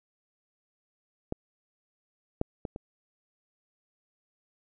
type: clicks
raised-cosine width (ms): 2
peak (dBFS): -17 / -13 / -20 / -24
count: 4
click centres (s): 1.324 / 2.414 / 2.652 / 2.761
effects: none